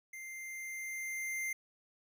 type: tone with level ramp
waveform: square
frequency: 2093 Hz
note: C7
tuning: in tune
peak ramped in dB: -45 to -35 dBFS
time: 0.13-1.53 s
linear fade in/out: 5 ms
effects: none